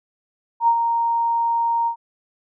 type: tone with ADSR envelope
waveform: sine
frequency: 930 Hz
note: A#5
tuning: 4 cents flat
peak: -11 dBFS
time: 0.6-1.96 s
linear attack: 76 ms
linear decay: 71 ms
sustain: -6 dB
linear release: 91 ms
effects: none